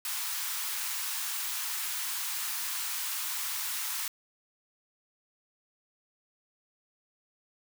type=high-pass noise; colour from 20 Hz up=white; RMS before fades=-34 dBFS; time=0.05-4.08 s; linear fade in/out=2 ms; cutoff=860 Hz; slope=48 dB/octave; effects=none